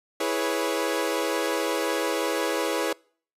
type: chord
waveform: sawtooth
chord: C# minor seventh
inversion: first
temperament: equal with one note detuned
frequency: 329.6 / 415.3 / 491.6 / 554.4 Hz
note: E4 / G#4 / B4 / C#5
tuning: 0 / 0 / -8 / 0 cents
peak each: -26 dBFS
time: 0.2-2.93 s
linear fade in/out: 5 ms
effects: noise-tail reverb RT60 0.5 s tail -26 dB re dry + resampled to 32000 Hz